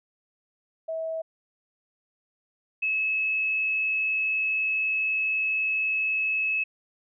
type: tone pair in turn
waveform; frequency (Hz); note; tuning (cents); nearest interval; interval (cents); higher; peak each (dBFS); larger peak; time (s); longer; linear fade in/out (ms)
sine; 647 / 2588; E5 / E7; -32 / -32; 2 octaves; 2400; second; -28 / -23; second; 0.88-1.22 / 2.82-6.64; second; 10
effects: none